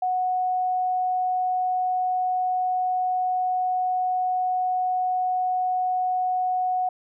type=tone; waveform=sine; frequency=736 Hz; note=F#5; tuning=9 cents flat; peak=-21 dBFS; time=0.02-6.89 s; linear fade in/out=5 ms; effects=none